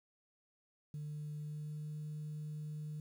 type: tone with pitch glide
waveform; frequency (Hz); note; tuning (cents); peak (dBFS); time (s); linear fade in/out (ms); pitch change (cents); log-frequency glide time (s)
sine; 149.8 to 151.63; D3 to D#3; +35 to -44; -39; 0.94-3; 2; +21; 1.35-1.94
effects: tanh soft clip ceiling -38 dBFS + 11-bit